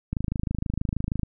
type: click train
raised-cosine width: 5 ms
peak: -14 dBFS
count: 30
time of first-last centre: 0.13-1.233 s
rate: 26.3 Hz
effects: none